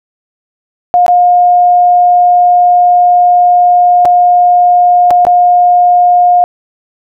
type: tone with dropouts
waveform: sine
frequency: 712 Hz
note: F5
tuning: 33 cents sharp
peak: -3 dBFS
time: 0.94-6.44 s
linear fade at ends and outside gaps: 0 ms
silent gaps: 1.064-1.081 / 4.051-4.055 / 5.106-5.11 / 5.251-5.268 s
effects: none